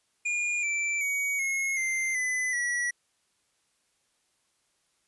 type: tone with pitch steps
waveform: square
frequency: 2425 / 2336 / 2250 / 2167 / 2087 / 2010 / 1935.9 Hz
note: D#7 / D7 / C#7 / C#7 / C7 / B6 / B6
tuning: -45 / -10 / +25 / -40 / -5 / +30 / -35 cents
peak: -27 dBFS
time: 0.25-2.91 s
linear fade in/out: 10 ms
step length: 380 ms
effects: white hiss -72 dBFS RMS until 5.07 s + resampled to 24000 Hz